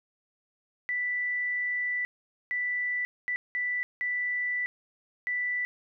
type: tone bursts at uneven times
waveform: sine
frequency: 1975.5 Hz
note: B6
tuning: in tune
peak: -27 dBFS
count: 6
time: 0.89-2.05 / 2.51-3.05 / 3.28-3.36 / 3.55-3.83 / 4.01-4.66 / 5.27-5.65 s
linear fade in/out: 0 ms
effects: none